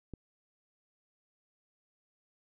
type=click; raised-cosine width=3 ms; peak=-29 dBFS; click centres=0.137 s; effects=none